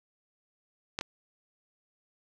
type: clicks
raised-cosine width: 0.2 ms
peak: -14 / -15 dBFS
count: 2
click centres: 0.989 / 1.011 s
effects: none